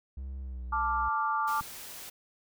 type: tone with pitch glide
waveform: triangle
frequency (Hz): 66.6 to 61.43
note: C2 to B1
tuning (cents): +31 to -9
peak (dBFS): -34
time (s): 0.17-1.09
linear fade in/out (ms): 5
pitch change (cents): -140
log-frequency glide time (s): 0.4-0.64
type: chord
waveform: sine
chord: D minor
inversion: second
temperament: equal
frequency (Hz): 880 / 1174.7 / 1396.9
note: A5 / D6 / F6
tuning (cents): 0 / 0 / 0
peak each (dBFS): -31 / -29 / -35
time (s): 0.72-1.61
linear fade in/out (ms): 10
type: noise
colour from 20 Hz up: white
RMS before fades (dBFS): -44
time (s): 1.47-2.1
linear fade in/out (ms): 10
type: click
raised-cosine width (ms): 5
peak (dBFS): -32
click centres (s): 1.611
effects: none